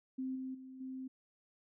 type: tone with level steps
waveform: sine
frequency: 260.9 Hz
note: C4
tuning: 5 cents flat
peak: -36 / -39 / -48 / -41 dBFS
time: 0.18-1.08 s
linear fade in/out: 10 ms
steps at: 0.35 / 0.54 / 0.8 s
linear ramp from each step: 10 ms
effects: none